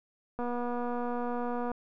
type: click train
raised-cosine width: 1 ms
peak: -22 dBFS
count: 322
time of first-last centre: 0.39-1.716 s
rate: 242 Hz
effects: none